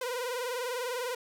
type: tone with vibrato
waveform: sawtooth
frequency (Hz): 494.5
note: B4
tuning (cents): +2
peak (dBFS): -28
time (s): 0.01-1.15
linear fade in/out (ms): 5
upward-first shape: sine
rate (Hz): 20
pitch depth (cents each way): 85
effects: none